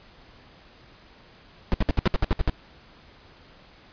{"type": "noise bursts", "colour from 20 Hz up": "brown", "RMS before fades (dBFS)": -19, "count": 10, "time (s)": [1.72, 2.497], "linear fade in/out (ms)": 0, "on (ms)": 21, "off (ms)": 63, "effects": ["pink hiss -52 dBFS RMS until 3.92 s", "resampled to 11025 Hz"]}